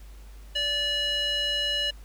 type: tone with band-pass filter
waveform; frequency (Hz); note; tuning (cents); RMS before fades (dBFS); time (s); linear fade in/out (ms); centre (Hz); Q
square; 581; D5; -19; -27; 0.55-1.91; 10; 3100; 3.9
effects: added 50 Hz sine -42 dBFS peak until 2.04 s + pink hiss -56 dBFS RMS until 2.04 s